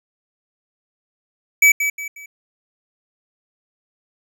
square tone with echo, 2291 Hz, D7, 44 cents flat, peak -9 dBFS, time 1.62-1.72 s, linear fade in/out 5 ms, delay 180 ms, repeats 3, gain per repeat -9 dB, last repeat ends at 2.26 s, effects none

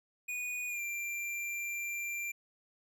square tone with pitch glide, 2465 to 2369 Hz, D#7 to D7, -17 to +14 cents, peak -36 dBFS, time 0.28-2.32 s, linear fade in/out 10 ms, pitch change -69 cents, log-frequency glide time 0.68-0.81 s, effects none

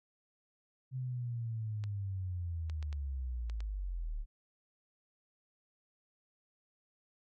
sine linear sweep, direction down, 130.81 to 34.65 Hz, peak -35 dBFS, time 0.91-4.26 s, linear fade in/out 50 ms
clicks, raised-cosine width 0.2 ms, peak -32 dBFS, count 6, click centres 1.839 / 2.698 / 2.827 / 2.928 / 3.498 / 3.605 s
effects none

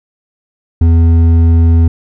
sine tone with hard clipping, 83 Hz, E2, 12 cents sharp, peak -6 dBFS, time 0.81-1.88 s, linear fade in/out 5 ms, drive 7 dB, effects none

